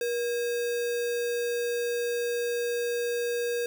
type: tone with sample-and-hold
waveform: sine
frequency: 477.1 Hz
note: A#4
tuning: 40 cents sharp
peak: -26 dBFS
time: 0.01-3.66 s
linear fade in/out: 2 ms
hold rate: 2100 Hz
effects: none